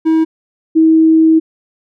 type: tone pair in turn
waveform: triangle / sine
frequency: 320.7 / 320.7 Hz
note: E4 / E4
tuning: -48 / -48 cents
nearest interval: unison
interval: 0 cents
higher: neither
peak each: -6 / -5 dBFS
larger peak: second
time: 0.05-0.25 / 0.75-1.4 s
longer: second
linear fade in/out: 20 ms
effects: none